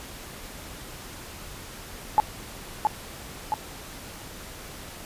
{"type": "tone with echo", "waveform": "sine", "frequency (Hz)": 855, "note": "A5", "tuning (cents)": -50, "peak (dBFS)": -13, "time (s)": [2.18, 2.2], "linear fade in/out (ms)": 0, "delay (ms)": 670, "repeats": 2, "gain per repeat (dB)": -4, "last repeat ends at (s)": 3.54, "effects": ["pink hiss -41 dBFS RMS until 5.05 s", "resampled to 32000 Hz"]}